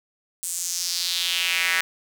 square tone with high-pass filter sweep, 87.6 Hz, F2, 6 cents sharp, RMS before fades -25 dBFS, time 0.43-1.81 s, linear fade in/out 0 ms, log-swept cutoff 8600 to 1800 Hz, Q 2.9, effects none

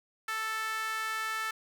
sawtooth tone with high-pass filter, 440.2 Hz, A4, 1 cent sharp, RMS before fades -34 dBFS, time 0.28-1.51 s, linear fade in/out 5 ms, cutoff 1500 Hz, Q 4.1, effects none

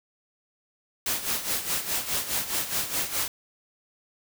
white noise with tremolo, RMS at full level -26 dBFS, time 1.06-3.28 s, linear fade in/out 2 ms, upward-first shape sine, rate 4.8 Hz, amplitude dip 70%, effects none

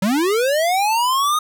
square linear sweep, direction up, 179.9 to 1251 Hz, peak -16 dBFS, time 0.02-1.39 s, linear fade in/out 5 ms, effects none

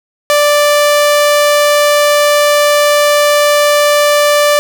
sawtooth tone, 587.3 Hz, D5, in tune, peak -3 dBFS, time 0.3-4.59 s, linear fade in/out 0 ms, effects none

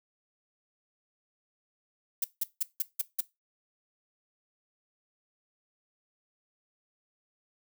violet noise bursts, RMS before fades -28 dBFS, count 6, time 2.22-3.208 s, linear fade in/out 5 ms, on 23 ms, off 170 ms, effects noise-tail reverb RT60 0.2 s tail -18 dB re dry

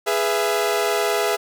sawtooth chord, E major, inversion first, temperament equal with one note detuned, 415.3 / 493.9 / 668.8 Hz, G#4 / B4 / E5, 0 / 0 / +25 cents, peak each -18 / -22 / -19 dBFS, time 0.06-1.37 s, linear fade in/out 20 ms, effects none

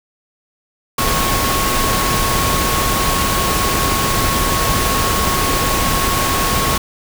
sine tone in noise, 1097 Hz, C#6, 18 cents flat, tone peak -20 dBFS, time 0.98-6.78 s, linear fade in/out 5 ms, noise pink, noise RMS -17 dBFS, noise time 0.98-6.78 s, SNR -6 dB, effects none

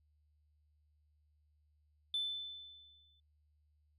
sine tone with exponential decay, 3520 Hz, A7, in tune, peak -31 dBFS, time 2.14-3.2 s, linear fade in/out 2 ms, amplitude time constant 230 ms, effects tanh soft clip ceiling -30 dBFS + added 75 Hz sine -70 dBFS peak until 3.98 s

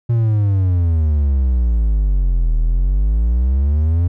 triangle exponential two-way sweep, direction down then up, 119.6 to 39.13 to 88.7 Hz, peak -10 dBFS, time 0.09-4.08 s, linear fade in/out 10 ms, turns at 2.57 s, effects none

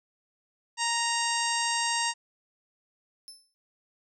harmonic tone, 932.3 Hz, A#5, in tune, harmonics 1 / 2 / 3 / 4 / 5 / 6 / 7 / 8 / 9, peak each -30 / -33 / -34 / -38 / -35 / -36 / -38 / -37 / -36 dBFS, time 0.77-2.14 s, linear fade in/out 50 ms
30% pulse tone with exponential decay, 5274 Hz, E8, in tune, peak -36 dBFS, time 3.28-3.54 s, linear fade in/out 0 ms, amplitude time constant 56 ms
effects none

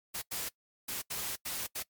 white noise bursts at uneven times, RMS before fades -37 dBFS, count 6, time 0.14-0.22 / 0.31-0.49 / 0.88-1.02 / 1.1-1.36 / 1.45-1.67 / 1.75-1.83 s, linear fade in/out 10 ms, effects noise-tail reverb RT60 0.1 s tail -22 dB re dry + MP3 96 kbps

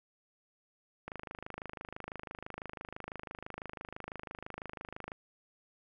click train, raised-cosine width 0.5 ms, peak -26 dBFS, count 106, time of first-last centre 1.08-5.118 s, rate 26 Hz, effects none

